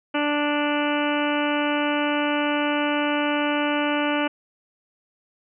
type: harmonic tone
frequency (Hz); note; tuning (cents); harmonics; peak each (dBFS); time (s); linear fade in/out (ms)
293.7; D4; 0; 1 / 2 / 3 / 4 / 5 / 6 / 7 / 8 / 9 / 10; -24 / -27 / -29 / -32 / -30 / -37 / -37 / -33 / -34 / -33; 0.14-4.28; 10
effects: none